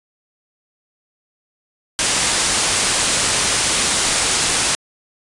white low-pass noise, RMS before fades -18 dBFS, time 1.99-4.75 s, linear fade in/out 0 ms, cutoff 10000 Hz, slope 96 dB/octave, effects resampled to 24000 Hz

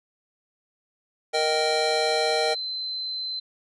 square chord, Eb major, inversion second, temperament just, 466.7 / 622.3 / 777.8 Hz, Bb4 / Eb5 / G5, +2 / 0 / -14 cents, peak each -27 / -27 / -28 dBFS, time 1.33-2.55 s, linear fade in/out 20 ms
sine tone, 4072 Hz, C8, 48 cents flat, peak -28 dBFS, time 1.34-3.4 s, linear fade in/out 10 ms
effects resampled to 22050 Hz

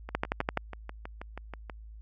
two click trains, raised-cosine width 0.5 ms, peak -24 / -12 dBFS, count 11 / 6, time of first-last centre 0.09-1.698 / 0.15-0.574 s, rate 6.22 / 11.8 Hz, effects added 54 Hz sine -44 dBFS peak until 2.01 s

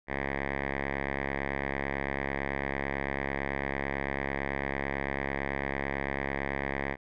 5% pulse tone with low-pass filter, 69 Hz, C#2, 7 cents flat, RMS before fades -33 dBFS, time 0.07-6.97 s, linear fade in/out 50 ms, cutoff 1900 Hz, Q 3.7, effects none

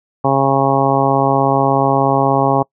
harmonic tone, 136.6 Hz, C#3, 25 cents flat, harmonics 1 / 2 / 3 / 4 / 5 / 6 / 7 / 8, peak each -19 / -19 / -20 / -19 / -19 / -17 / -21 / -21 dBFS, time 0.24-2.63 s, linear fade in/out 10 ms, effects noise-tail reverb RT60 0.1 s tail -25 dB re dry

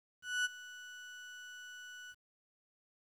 35% pulse tone with ADSR envelope, 1480 Hz, F#6, in tune, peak -28 dBFS, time 0.22-2.15 s, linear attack 230 ms, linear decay 25 ms, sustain -18 dB, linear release 46 ms, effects low-pass 8000 Hz 12 dB/octave + 11-bit

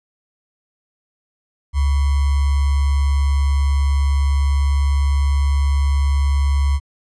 sine tone with sample-and-hold, 70.1 Hz, C#2, 20 cents sharp, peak -13 dBFS, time 1.73-6.8 s, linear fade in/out 50 ms, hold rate 1050 Hz, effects resampled to 24000 Hz

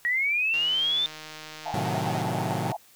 sine linear sweep, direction up, 1884 to 3599 Hz, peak -22 dBFS, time 0.05-1.06 s, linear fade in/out 0 ms
click train, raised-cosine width 0.2 ms, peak -23 dBFS, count 261, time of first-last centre 0.54-2.217 s, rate 155 Hz
white band-pass noise, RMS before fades -33 dBFS, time 1.65-2.77 s, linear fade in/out 10 ms, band 660 to 890 Hz, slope 96 dB/octave
sawtooth chord, A diminished seventh, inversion none, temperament equal, 110 / 130.81 / 155.56 / 185 Hz, A2 / C3 / Eb3 / Gb3, 0 / 0 / 0 / 0 cents, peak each -29 dBFS, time 1.74-2.72 s, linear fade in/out 0 ms
effects white hiss -56 dBFS RMS until 2.95 s

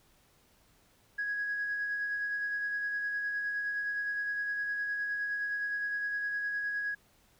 sine tone with tremolo, 1661.2 Hz, G#6, in tune, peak -29 dBFS, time 1.18-6.95 s, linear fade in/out 10 ms, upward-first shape sine, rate 9.7 Hz, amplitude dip 30%, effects tanh soft clip ceiling -26 dBFS + pink hiss -66 dBFS RMS until 7.39 s

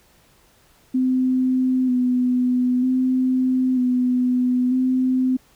sine tone with vibrato, 253.5 Hz, B3, 45 cents sharp, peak -16 dBFS, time 0.94-5.37 s, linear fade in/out 10 ms, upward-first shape square, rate 0.53 Hz, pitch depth 24 cents each way, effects pink hiss -56 dBFS RMS until 5.55 s

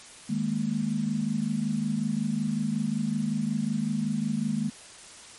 sine chord, D# suspended fourth, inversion none, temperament equal, 155.56 / 207.7 / 233.1 Hz, D#3 / G#3 / A#3, 0 / 0 / 0 cents, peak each -32 / -28 / -29 dBFS, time 0.29-4.7 s, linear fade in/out 10 ms, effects white hiss -47 dBFS RMS until 5.38 s + MP3 48 kbps

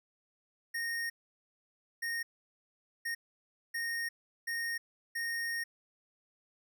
square tone bursts at uneven times, 1853 Hz, A#6, 11 cents flat, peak -34 dBFS, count 6, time 0.74-1.1 / 2.02-2.23 / 3.05-3.15 / 3.74-4.09 / 4.47-4.78 / 5.15-5.64 s, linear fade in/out 10 ms, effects none

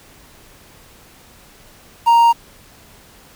triangle tone with quantisation, 932.3 Hz, A#5, in tune, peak -6 dBFS, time 2.06-2.33 s, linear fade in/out 20 ms, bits 6, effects pink hiss -46 dBFS RMS until 3.35 s

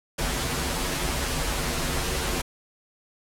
pink noise with comb filter, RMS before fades -27 dBFS, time 0.18-2.42 s, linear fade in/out 10 ms, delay 9.8 ms, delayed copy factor -1, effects low-pass 12000 Hz 12 dB/octave

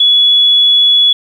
sine tone, 3394 Hz, G#7, 37 cents sharp, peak -5 dBFS, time 0-1.13 s, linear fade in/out 5 ms, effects 7-bit

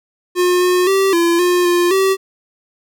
square tone with pitch steps, 358.6 / 361.3 / 388 / 340.2 / 356.2 / 350.9 / 384.6 Hz, F4 / F#4 / G4 / F4 / F4 / F4 / G4, +46 / -41 / -18 / -45 / +34 / +8 / -33 cents, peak -12 dBFS, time 0.35-2.17 s, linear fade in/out 50 ms, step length 260 ms, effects none

